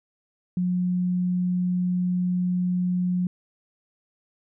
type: tone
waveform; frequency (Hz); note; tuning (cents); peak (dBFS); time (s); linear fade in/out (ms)
sine; 180; F#3; -47; -21; 0.57-3.27; 2
effects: none